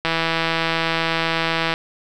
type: click train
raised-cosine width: 0.3 ms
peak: -4 dBFS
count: 278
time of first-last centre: 0.05-1.739 s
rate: 164 Hz
effects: none